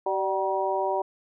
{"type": "harmonic tone with a mistuned harmonic", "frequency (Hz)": 191.2, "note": "G3", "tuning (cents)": -43, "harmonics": [2, 3, 4, 5], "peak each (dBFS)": [-29, -29, -29, -29], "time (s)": [0.06, 1.02], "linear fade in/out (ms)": 5, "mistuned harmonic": 3, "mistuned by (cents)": 49, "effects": []}